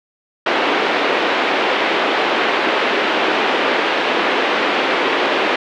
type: band-pass noise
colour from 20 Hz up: pink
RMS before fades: -17 dBFS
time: 0.46-5.56 s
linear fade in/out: 5 ms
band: 310 to 3300 Hz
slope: 24 dB/octave
effects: none